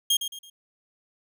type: tone with echo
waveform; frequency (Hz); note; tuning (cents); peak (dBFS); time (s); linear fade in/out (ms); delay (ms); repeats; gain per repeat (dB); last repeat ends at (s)
sawtooth; 3232; G#7; -48; -16; 0.1-0.17; 5; 110; 3; -9; 0.5
effects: none